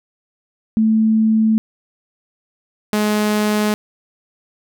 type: tone pair in turn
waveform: sine / sawtooth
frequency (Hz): 220 / 211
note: A3 / G#3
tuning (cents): 0 / +28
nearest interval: minor second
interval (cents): 72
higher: first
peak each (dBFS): -11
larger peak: neither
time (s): 0.77-1.58 / 2.93-3.74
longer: neither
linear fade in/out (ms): 0
effects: none